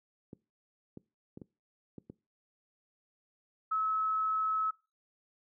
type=clicks; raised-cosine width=3 ms; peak=-30 dBFS; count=6; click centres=0.331 / 0.973 / 1.374 / 1.417 / 1.982 / 2.099 s
type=tone; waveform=sine; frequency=1293 Hz; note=E6; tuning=34 cents flat; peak=-28 dBFS; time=3.71-4.71 s; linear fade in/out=10 ms
effects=noise-tail reverb RT60 0.3 s tail -22 dB re dry + high-pass 150 Hz 12 dB/octave